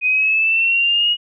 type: exponential sweep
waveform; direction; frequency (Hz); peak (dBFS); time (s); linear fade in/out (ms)
sine; up; 2489 to 2900; -13; 0.01-1.17; 50
effects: none